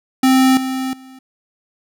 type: tone with level steps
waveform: square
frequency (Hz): 261.6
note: C4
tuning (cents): 0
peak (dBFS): -10 / -20 / -38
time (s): 0.23-1.19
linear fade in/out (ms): 5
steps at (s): 0.57 / 0.93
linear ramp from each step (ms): 2
effects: none